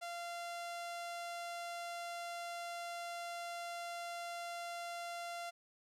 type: tone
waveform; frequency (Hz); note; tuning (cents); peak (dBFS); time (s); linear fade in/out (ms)
sawtooth; 690; F5; -21; -38; 0.01-5.51; 20
effects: low-pass 11000 Hz 12 dB/octave + 13-bit